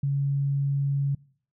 sine tone, 139.8 Hz, C#3, 15 cents sharp, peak -22 dBFS, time 0.03-1.15 s, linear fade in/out 5 ms, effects noise-tail reverb RT60 0.6 s tail -24 dB re dry

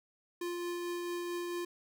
square tone with tremolo, 349.2 Hz, F4, in tune, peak -35 dBFS, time 0.41-1.65 s, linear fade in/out 5 ms, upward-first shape triangle, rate 4.5 Hz, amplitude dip 25%, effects none

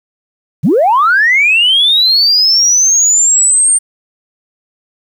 sine linear sweep, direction up, 112.5 to 8830 Hz, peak -5 dBFS, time 0.63-3.79 s, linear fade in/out 20 ms, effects tanh soft clip ceiling -2 dBFS + 7-bit

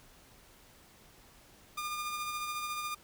sawtooth tone with tremolo, 1209 Hz, D6, 50 cents sharp, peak -30 dBFS, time 1.77-2.95 s, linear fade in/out 10 ms, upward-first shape sine, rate 14 Hz, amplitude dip 35%, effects pink hiss -59 dBFS RMS until 3.03 s

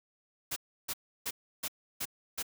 white noise bursts, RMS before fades -35 dBFS, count 6, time 0.51-2.428 s, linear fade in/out 10 ms, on 53 ms, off 320 ms, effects none

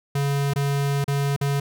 square tone with dropouts, 140.8 Hz, C#3, 27 cents sharp, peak -21 dBFS, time 0.15-1.6 s, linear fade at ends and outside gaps 5 ms, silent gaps 0.536-0.559 / 1.043-1.079 / 1.364-1.411 s, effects none

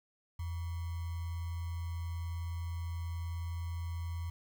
sine tone with sample-and-hold, 84.5 Hz, E2, 43 cents sharp, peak -35 dBFS, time 0.39-4.3 s, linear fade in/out 5 ms, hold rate 1050 Hz, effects none

